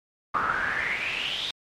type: noise with band-pass filter sweep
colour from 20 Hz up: brown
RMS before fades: -28 dBFS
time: 0.34-1.51 s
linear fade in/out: 5 ms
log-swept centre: 1200 to 3700 Hz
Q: 7.3
effects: MP3 64 kbps